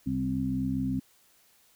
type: harmonic tone with a mistuned harmonic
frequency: 64.7 Hz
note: C2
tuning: 19 cents flat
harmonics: 1 / 2 / 3 / 4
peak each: -39 / -34 / -33 / -29 dBFS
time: 0.06-1 s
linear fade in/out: 10 ms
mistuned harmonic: 4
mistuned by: +20 cents
effects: white hiss -63 dBFS RMS until 1.75 s